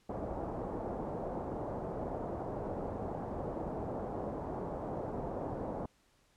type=low-pass noise; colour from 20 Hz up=white; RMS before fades=-39 dBFS; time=0.09-5.86 s; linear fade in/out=5 ms; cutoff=770 Hz; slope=24 dB/octave; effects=pink hiss -70 dBFS RMS until 6.36 s + low-pass 10000 Hz 12 dB/octave